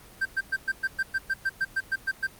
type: tone bursts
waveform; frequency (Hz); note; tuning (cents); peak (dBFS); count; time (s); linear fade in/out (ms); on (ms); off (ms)
triangle; 1568; G6; 0; -21; 14; 0.21-2.27; 10; 45; 110
effects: pink hiss -50 dBFS RMS until 2.39 s + Opus 24 kbps